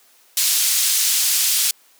pink band-pass noise, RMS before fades -18 dBFS, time 0.37-1.71 s, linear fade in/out 2 ms, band 4700 to 16000 Hz, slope 12 dB/octave, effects white hiss -54 dBFS RMS until 1.99 s + high-pass 300 Hz 12 dB/octave

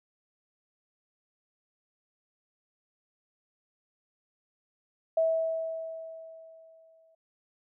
sine tone with exponential decay, 650 Hz, E5, 24 cents flat, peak -21 dBFS, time 5.17-7.15 s, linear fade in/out 5 ms, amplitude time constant 430 ms, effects none

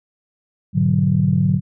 sine chord, G# half-diminished seventh, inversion none, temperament equal, 103.83 / 123.47 / 146.83 / 185 Hz, G#2 / B2 / D3 / F#3, 0 / 0 / 0 / 0 cents, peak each -20 / -23 / -17 / -17 dBFS, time 0.73-1.61 s, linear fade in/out 50 ms, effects tanh soft clip ceiling -3 dBFS

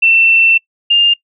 sine tone pair in turn, 2686 / 2808 Hz, E7 / F7, +32 / +9 cents, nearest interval minor second, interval 77 cents, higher second, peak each -6 dBFS, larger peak neither, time 0.02-0.58 / 0.9-1.14 s, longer first, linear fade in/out 10 ms, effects noise-tail reverb RT60 0.1 s tail -24 dB re dry

